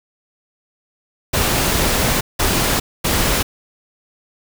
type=noise bursts at uneven times; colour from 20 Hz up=pink; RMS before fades=-17 dBFS; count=3; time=1.33-2.21 / 2.39-2.8 / 3.04-3.43 s; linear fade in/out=10 ms; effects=none